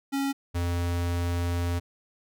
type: tone pair in turn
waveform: square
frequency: 275.6 / 86.81 Hz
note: C#4 / F2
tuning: -10 / -10 cents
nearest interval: octave + minor sixth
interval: 2000 cents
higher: first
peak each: -26 dBFS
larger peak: neither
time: 0.12-0.33 / 0.54-1.8 s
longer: second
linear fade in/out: 20 ms
effects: none